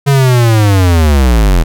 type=linear sweep; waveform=square; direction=down; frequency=142.3 to 38.89 Hz; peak=-6 dBFS; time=0.06-1.64 s; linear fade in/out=20 ms; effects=none